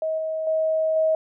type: tone with level steps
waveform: sine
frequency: 635 Hz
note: D#5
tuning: 35 cents sharp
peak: -22 / -24 / -19 / -17 dBFS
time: 0.02-1.15 s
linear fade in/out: 2 ms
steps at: 0.18 / 0.47 / 0.96 s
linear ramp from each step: 2 ms
effects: none